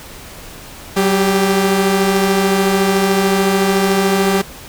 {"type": "tone pair together", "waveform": "sawtooth", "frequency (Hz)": [190.6, 394.9], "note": ["G3", "G4"], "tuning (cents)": [-48, 13], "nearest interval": "octave + minor second", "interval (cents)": 1261, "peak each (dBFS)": -11, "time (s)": [0.96, 4.42], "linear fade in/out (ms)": 10, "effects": ["pink hiss -35 dBFS RMS until 4.68 s"]}